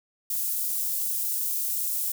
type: high-pass noise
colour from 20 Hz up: white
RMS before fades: -28 dBFS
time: 0.3-2.12 s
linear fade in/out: 5 ms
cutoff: 10000 Hz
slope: 12 dB/octave
effects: none